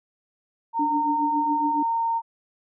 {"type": "tone", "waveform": "sine", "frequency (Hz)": 918, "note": "A#5", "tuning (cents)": -27, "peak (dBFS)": -21, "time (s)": [0.73, 2.22], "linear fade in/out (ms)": 50}
{"type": "tone with tremolo", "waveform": "sine", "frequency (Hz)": 293.7, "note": "D4", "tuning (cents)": 0, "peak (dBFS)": -22, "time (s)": [0.79, 1.83], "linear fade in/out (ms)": 5, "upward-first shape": "triangle", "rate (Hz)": 7.2, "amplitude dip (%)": 90}
{"effects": []}